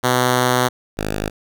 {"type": "tone pair in turn", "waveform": "5% pulse", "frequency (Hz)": [125.4, 52], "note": ["B2", "G#1"], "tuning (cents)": [27, 3], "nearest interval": "octave + minor third", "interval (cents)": 1524, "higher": "first", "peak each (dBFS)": [-3, -10], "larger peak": "first", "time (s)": [[0.03, 0.69], [0.97, 1.3]], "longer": "first", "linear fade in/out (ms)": 20, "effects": []}